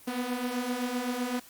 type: beating tone pair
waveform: sawtooth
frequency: 242 / 249.8 Hz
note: B3 / B3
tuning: -35 / +20 cents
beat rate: 7.8 Hz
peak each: -31 / -27 dBFS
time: 0.07-1.4 s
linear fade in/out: 10 ms
effects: white hiss -53 dBFS RMS until 1.49 s + Opus 24 kbps